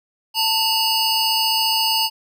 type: tone cluster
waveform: square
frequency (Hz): 893 / 2881 / 4520 / 5010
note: A5 / F#7 / C#8 / D#8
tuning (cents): +25 / -47 / +33 / +11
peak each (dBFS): -23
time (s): 0.34-2.1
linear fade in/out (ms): 50
effects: none